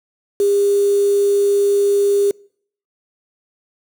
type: tone with quantisation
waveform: sine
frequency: 403.1 Hz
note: G4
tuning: 48 cents sharp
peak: -12 dBFS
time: 0.4-2.31 s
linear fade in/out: 2 ms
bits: 5
effects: noise-tail reverb RT60 0.6 s tail -26 dB re dry